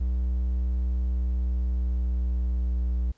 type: tone with pitch glide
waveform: triangle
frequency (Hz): 61.74 to 60.78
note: B1 to B1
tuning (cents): 0 to -27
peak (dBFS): -21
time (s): 0-3.12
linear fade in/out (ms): 10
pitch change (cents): -27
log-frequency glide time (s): 0.96-2.95
effects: pink hiss -66 dBFS RMS until 3.17 s + resampled to 16000 Hz